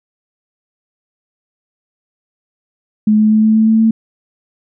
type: tone with pitch steps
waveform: sine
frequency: 213.4 / 215 / 216.6 / 218.3 / 219.9 / 221.6 / 223.2 Hz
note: G#3 / A3 / A3 / A3 / A3 / A3 / A3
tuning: +47 / -40 / -27 / -13 / -1 / +13 / +25 cents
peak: -7 dBFS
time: 3.07-3.91 s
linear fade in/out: 5 ms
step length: 120 ms
effects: none